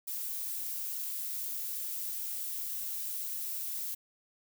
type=noise; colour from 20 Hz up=violet; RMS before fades=-37 dBFS; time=0.07-3.95 s; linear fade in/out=10 ms; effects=none